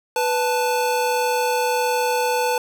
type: tone pair together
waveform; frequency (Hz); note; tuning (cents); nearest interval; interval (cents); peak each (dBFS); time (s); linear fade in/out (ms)
square; 493.9 / 880.7; B4 / A5; 0 / +1; minor seventh; 1001; -22; 0.16-2.58; 2
effects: none